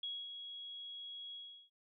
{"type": "tone with ADSR envelope", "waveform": "sine", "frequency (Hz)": 3322, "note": "G#7", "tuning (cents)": 0, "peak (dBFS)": -38, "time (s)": [0.03, 1.7], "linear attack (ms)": 4, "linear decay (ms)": 240, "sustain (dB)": -7, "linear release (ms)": 360, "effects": []}